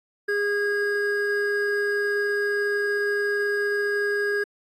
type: tone pair together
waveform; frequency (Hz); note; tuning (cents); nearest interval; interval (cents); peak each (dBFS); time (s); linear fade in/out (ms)
triangle; 409.5 / 1638; G#4 / G#6; -24 / -24; 2 octaves; 2400; -22 / -23; 0.28-4.44; 10
effects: AAC 48 kbps